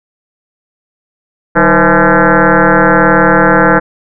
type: tone with frequency modulation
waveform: sine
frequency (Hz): 523.3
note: C5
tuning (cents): 0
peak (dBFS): -4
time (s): 1.55-3.8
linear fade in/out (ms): 20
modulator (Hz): 168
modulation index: 7
effects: none